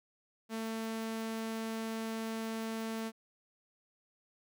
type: tone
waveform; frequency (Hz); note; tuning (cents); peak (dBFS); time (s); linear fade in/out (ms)
sawtooth; 223.6; A3; +28; -32; 0.49-3.12; 50
effects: none